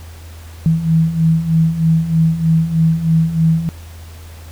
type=beating tone pair; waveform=sine; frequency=160 / 163.2 Hz; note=D#3 / E3; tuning=+49 / -17 cents; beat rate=3.2 Hz; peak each=-17 / -12 dBFS; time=0.66-3.69 s; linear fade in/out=0 ms; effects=added 82 Hz sine -32 dBFS peak until 4.51 s + pink hiss -42 dBFS RMS until 4.51 s